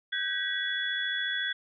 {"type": "tone cluster", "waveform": "sine", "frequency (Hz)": [1530, 1624, 1933, 3393], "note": ["G6", "G#6", "B6", "G#7"], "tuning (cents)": [-42, -39, -38, 36], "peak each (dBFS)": [-35, -34, -35, -32], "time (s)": [0.12, 1.53], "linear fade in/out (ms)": 10, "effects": []}